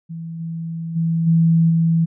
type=tone with level steps; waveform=sine; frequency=164.81 Hz; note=E3; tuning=in tune; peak=-27 / -24 / -16 / -11 / -13 dBFS; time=0.09-2.06 s; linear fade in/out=20 ms; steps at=0.39 / 0.95 / 1.26 / 1.69 s; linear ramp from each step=20 ms; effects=none